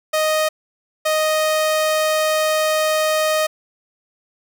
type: tone bursts at uneven times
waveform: sawtooth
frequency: 622.3 Hz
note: D#5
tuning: in tune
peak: -12 dBFS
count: 2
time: 0.13-0.49 / 1.05-3.47 s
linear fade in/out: 10 ms
effects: none